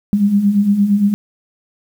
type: beating tone pair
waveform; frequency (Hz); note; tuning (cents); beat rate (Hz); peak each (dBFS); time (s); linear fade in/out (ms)
sine; 196 / 204.7; G3 / G#3; 0 / -25; 8.7; -18 / -11; 0.13-1.14; 0
effects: 7-bit